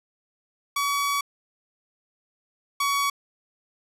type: tone pair in turn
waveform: sawtooth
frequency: 1134 / 1126.2 Hz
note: C#6 / C#6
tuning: +39 / +27 cents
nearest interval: unison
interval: 12 cents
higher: first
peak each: -19 / -18 dBFS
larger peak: second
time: 0.76-1.21 / 2.8-3.1 s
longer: first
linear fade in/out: 5 ms
effects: resampled to 32000 Hz